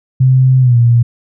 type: tone with pitch glide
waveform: sine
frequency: 130 to 118.52 Hz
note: C3 to A#2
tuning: -11 to +29 cents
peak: -5 dBFS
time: 0.2-1.03 s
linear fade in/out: 10 ms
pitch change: -160 cents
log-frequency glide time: 0.6-0.77 s
effects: none